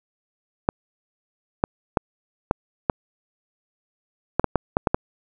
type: clicks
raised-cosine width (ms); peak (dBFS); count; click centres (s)
1; -3; 11; 0.689 / 1.639 / 1.972 / 2.511 / 2.898 / 4.396 / 4.443 / 4.557 / 4.769 / 4.872 / 4.945
effects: none